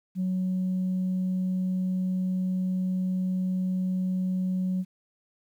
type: tone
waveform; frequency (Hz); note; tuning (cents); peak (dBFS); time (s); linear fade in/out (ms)
sine; 185; F#3; 0; -23; 0.15-4.85; 50
effects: tanh soft clip ceiling -22 dBFS + 10-bit